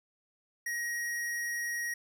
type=tone; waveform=square; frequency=1891 Hz; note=A#6; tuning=24 cents sharp; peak=-33 dBFS; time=0.66-1.94 s; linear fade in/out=5 ms; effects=none